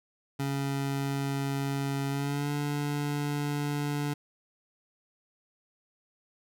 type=tone with pitch glide; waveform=25% pulse; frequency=138.59 to 145.48 Hz; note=C#3 to D3; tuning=0 to -16 cents; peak=-25 dBFS; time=0.39-4.14 s; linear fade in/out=10 ms; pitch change=+84 cents; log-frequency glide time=2.09-2.51 s; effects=none